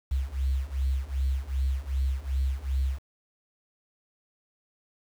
sine beating tone pair, 65.41 / 68.01 Hz, C2 / C#2, 0 / -32 cents, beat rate 2.6 Hz, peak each -28 / -27 dBFS, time 0.11-2.99 s, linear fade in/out 10 ms, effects tanh soft clip ceiling -18 dBFS + 8-bit

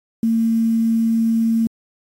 sine tone with quantisation, 226.8 Hz, A#3, 47 cents flat, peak -14 dBFS, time 0.23-1.67 s, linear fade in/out 2 ms, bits 7, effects AAC 48 kbps

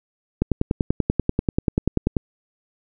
click train, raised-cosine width 3 ms, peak -5 dBFS, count 19, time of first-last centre 0.42-2.168 s, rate 10.3 Hz, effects none

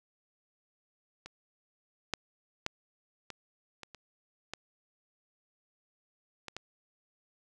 clicks, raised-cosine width 0.2 ms, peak -27 / -13 / -14 / -24 / -26 / -30 / -20 / -23 / -22 dBFS, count 9, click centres 1.26 / 2.137 / 2.664 / 3.303 / 3.833 / 3.947 / 4.536 / 6.483 / 6.566 s, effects none

